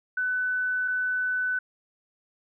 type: tone pair in turn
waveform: sine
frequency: 1500 / 1500 Hz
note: F#6 / F#6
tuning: +23 / +23 cents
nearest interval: unison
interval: 0 cents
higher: neither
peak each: -24 dBFS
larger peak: neither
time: 0.17-0.88 / 0.88-1.59 s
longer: neither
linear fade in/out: 5 ms
effects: none

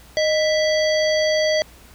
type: harmonic tone with a mistuned harmonic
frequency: 659.3 Hz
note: E5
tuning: in tune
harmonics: 1 / 3 / 5 / 7 / 9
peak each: -17 / -25 / -29 / -27 / -33 dBFS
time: 0.17-1.62 s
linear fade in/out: 0 ms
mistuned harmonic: 1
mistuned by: -110 cents
effects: added 60 Hz sine -48 dBFS peak until 1.94 s + pink hiss -48 dBFS RMS until 1.94 s

